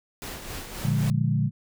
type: noise with tremolo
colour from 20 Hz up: pink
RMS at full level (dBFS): -35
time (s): 0.22-1.1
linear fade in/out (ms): 0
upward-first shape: sine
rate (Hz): 3.8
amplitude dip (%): 45
type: chord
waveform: sine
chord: Bb dominant seventh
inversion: none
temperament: equal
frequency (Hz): 116.54 / 146.83 / 174.61 / 207.7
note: Bb2 / D3 / F3 / Ab3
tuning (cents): 0 / 0 / 0 / 0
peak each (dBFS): -25 / -24 / -30 / -29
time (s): 0.82-1.51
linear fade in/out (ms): 50
effects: none